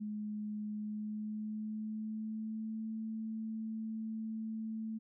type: tone with pitch glide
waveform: sine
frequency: 211 to 220.7 Hz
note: G#3 to A3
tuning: +28 to +5 cents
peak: -37 dBFS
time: 0-4.99 s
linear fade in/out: 20 ms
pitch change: +77 cents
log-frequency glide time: 0.72-2.87 s
effects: none